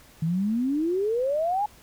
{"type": "exponential sweep", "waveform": "sine", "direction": "up", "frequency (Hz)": [155.56, 854], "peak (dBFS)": -22, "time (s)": [0.22, 1.66], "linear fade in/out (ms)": 5, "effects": ["pink hiss -53 dBFS RMS until 1.82 s"]}